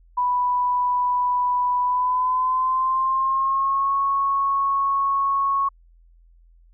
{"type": "tone with pitch glide", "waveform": "sine", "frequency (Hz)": [987.8, 1102.4], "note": ["B5", "C#6"], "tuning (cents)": [0, -10], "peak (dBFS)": -18, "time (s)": [0.17, 5.69], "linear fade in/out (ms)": 10, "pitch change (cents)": 190, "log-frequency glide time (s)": [1.81, 3.94], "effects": ["added 42 Hz sine -50 dBFS peak until 6.73 s"]}